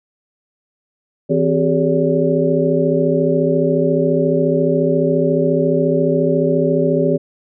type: tone cluster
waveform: sine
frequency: 162.1 / 258.4 / 385.3 / 419.6 / 570 Hz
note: E3 / C4 / G4 / G#4 / C#5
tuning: -29 / -21 / -30 / +18 / +48 cents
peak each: -19 dBFS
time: 1.29-7.18 s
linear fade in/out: 20 ms
effects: none